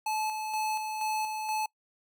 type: tone with tremolo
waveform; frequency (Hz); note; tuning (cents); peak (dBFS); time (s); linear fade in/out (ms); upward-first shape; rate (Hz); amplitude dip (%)
square; 864; A5; -32; -29; 0.06-1.66; 5; square; 2.1; 40
effects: noise-tail reverb RT60 0.1 s tail -25 dB re dry